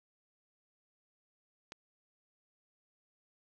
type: click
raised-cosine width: 0.2 ms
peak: -27 dBFS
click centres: 1.721 s
effects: 10-bit